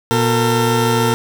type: tone pair together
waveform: 20% pulse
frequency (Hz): 119.88 / 452.6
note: A#2 / A4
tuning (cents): +49 / +49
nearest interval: octave + major seventh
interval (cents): 2300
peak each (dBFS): -11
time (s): 0.11-1.14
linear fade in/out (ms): 0
effects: none